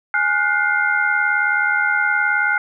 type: tone cluster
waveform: sine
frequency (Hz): 833 / 1429 / 1508 / 2100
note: G#5 / F6 / F#6 / C7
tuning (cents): +5 / +39 / +32 / +6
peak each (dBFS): -24 / -18 / -21 / -22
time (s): 0.14-2.58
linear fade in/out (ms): 2
effects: none